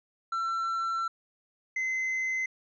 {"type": "tone pair in turn", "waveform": "triangle", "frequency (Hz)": [1347, 2054], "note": ["E6", "C7"], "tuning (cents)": [37, -33], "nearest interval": "perfect fifth", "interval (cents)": 730, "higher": "second", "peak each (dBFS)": -26, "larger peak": "neither", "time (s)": [[0.32, 1.08], [1.76, 2.46]], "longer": "first", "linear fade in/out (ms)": 5, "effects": ["resampled to 16000 Hz"]}